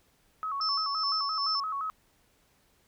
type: tone with vibrato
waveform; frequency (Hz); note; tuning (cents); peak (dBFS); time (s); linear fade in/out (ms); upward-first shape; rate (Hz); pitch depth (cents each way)
sine; 1192; D6; +25; -30; 0.43-1.9; 0; square; 5.8; 120
type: tone with tremolo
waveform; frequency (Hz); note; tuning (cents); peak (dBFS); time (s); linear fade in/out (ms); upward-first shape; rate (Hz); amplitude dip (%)
sine; 5300; E8; +9; -27; 0.61-1.6; 2; sine; 2.5; 50
effects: pink hiss -67 dBFS RMS until 2.87 s